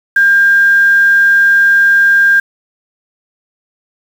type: tone with quantisation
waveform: sine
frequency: 1600 Hz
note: G6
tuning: 35 cents sharp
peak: -5 dBFS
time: 0.16-2.4 s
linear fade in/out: 5 ms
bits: 5
effects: none